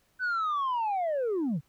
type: linear sweep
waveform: sine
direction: down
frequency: 1525 to 125.3 Hz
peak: -24 dBFS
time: 0.19-1.61 s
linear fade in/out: 50 ms
effects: tanh soft clip ceiling -25 dBFS + pink hiss -69 dBFS RMS until 1.68 s